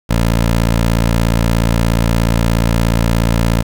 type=tone; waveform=15% pulse; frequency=56.9 Hz; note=A#1; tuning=41 cents flat; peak=-5 dBFS; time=0.09-3.63 s; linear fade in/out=20 ms; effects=7-bit